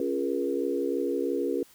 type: chord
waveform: sine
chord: Bb minor seventh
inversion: first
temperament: equal with one note detuned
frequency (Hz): 277.2 / 349.2 / 415.3 / 478.2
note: Db4 / F4 / Ab4 / Bb4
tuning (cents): 0 / 0 / 0 / +44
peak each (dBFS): -31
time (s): 0-1.63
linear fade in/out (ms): 2
effects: white hiss -57 dBFS RMS until 1.74 s